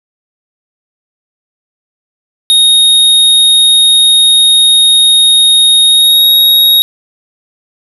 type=tone with pitch glide; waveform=square; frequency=3729 to 3772 Hz; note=A#7 to A#7; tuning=0 to +20 cents; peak=-4 dBFS; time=2.5-6.82 s; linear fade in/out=0 ms; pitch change=+20 cents; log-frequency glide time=5.85-6.28 s; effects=none